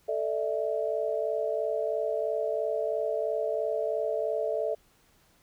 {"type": "tone cluster", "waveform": "sine", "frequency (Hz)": [441, 595, 658], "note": ["A4", "D5", "E5"], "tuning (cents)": [4, 22, -3], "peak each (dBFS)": -31, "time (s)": [0.08, 4.75], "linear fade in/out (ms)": 10, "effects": ["pink hiss -64 dBFS RMS until 5.42 s"]}